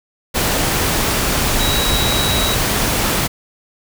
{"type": "tone in noise", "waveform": "sine", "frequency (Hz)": 3866, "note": "B7", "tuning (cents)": -38, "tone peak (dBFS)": -20, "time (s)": [1.59, 2.56], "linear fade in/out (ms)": 20, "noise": "pink", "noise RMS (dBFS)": -17, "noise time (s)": [0.34, 3.28], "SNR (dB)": -6, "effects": []}